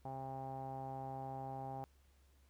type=tone with low-pass filter; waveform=sawtooth; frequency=133.3 Hz; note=C3; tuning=33 cents sharp; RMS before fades=-45 dBFS; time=0.05-1.84 s; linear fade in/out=0 ms; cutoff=800 Hz; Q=8.7; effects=added 68 Hz sine -66 dBFS peak until 2.49 s + pink hiss -75 dBFS RMS until 2.49 s